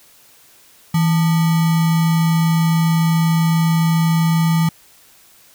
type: tone with sample-and-hold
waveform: sine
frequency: 163.7 Hz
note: E3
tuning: 12 cents flat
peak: -12 dBFS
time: 0.94-4.69 s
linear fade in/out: 5 ms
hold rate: 1050 Hz
effects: white hiss -49 dBFS RMS until 5.54 s